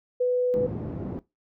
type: tone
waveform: sine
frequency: 496.9 Hz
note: B4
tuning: 11 cents sharp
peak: -20 dBFS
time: 0.2-0.67 s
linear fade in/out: 10 ms
type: band-pass noise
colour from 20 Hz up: pink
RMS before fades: -33 dBFS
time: 0.54-1.19 s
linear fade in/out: 0 ms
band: 120 to 340 Hz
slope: 12 dB/octave
effects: noise-tail reverb RT60 0.2 s tail -18 dB re dry